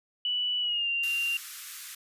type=tone with pitch glide; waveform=sine; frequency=2960 to 2778 Hz; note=F#7 to F7; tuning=0 to -10 cents; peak=-26 dBFS; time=0.25-1.37 s; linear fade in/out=2 ms; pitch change=-110 cents; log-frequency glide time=0.6-0.89 s
type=high-pass noise; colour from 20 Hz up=white; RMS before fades=-41 dBFS; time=1.03-1.95 s; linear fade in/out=5 ms; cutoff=1200 Hz; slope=48 dB/octave
effects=resampled to 32000 Hz

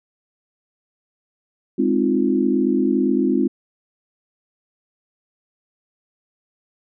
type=chord; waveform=sine; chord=F minor seventh; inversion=first; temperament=equal; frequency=207.7 / 261.6 / 311.1 / 349.2 Hz; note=Ab3 / C4 / Eb4 / F4; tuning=0 / 0 / 0 / 0 cents; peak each=-22 / -19 / -23 / -21 dBFS; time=1.78-3.48 s; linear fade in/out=10 ms; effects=none

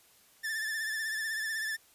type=tone with vibrato; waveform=45% pulse; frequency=1760 Hz; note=A6; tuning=in tune; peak=-32 dBFS; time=0.43-1.77 s; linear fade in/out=20 ms; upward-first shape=sine; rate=16 Hz; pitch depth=46 cents each way; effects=white hiss -62 dBFS RMS until 1.94 s + resampled to 32000 Hz

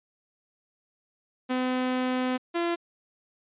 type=tone pair in turn; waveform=sawtooth; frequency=254.5 / 341.8 Hz; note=C4 / F4; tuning=-48 / -37 cents; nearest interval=perfect fourth; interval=511 cents; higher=second; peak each=-21 / -21 dBFS; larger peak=neither; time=1.49-2.38 / 2.54-2.76 s; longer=first; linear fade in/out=20 ms; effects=resampled to 8000 Hz

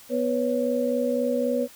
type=tone cluster; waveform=sine; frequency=247 / 491.2 / 555 Hz; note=B3 / B4 / C#5; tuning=0 / -9 / +2 cents; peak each=-26 dBFS; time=0.09-1.68 s; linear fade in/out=50 ms; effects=white hiss -49 dBFS RMS until 1.75 s

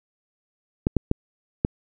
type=clicks; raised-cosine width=3 ms; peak=-6 dBFS; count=4; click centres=0.869 / 0.967 / 1.114 / 1.649 s; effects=none

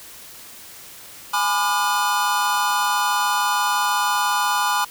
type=chord; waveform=square; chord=G# diminished seventh; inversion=none; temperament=just; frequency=830.6 / 996.7 / 1196.1 / 1435.3 Hz; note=G#5 / B5 / D6 / F6; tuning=0 / +16 / +31 / +47 cents; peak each=-25 / -23 / -25 / -26 dBFS; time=1.33-4.85 s; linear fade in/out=10 ms; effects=white hiss -41 dBFS RMS until 4.9 s

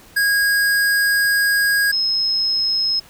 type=tone pair in turn; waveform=square / sine; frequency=1640 / 5159 Hz; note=G#6 / E8; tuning=-22 / -38 cents; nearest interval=octave + minor sixth; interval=1984 cents; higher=second; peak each=-15 / -16 dBFS; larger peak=first; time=0.16-1.92 / 1.92-3 s; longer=first; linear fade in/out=10 ms; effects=pink hiss -46 dBFS RMS until 3.09 s

